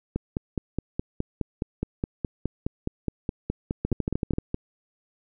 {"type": "two click trains", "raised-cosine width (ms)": 3, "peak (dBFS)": [-12, -13], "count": [8, 22], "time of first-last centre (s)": [[3.85, 4.384], [0.16, 4.544]], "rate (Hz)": [13.1, 4.79], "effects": []}